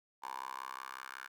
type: tone with high-pass filter sweep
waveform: 10% pulse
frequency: 65.41 Hz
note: C2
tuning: in tune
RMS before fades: -45 dBFS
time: 0.22-1.28 s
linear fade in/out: 20 ms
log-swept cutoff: 910 to 1400 Hz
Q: 5.6
effects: none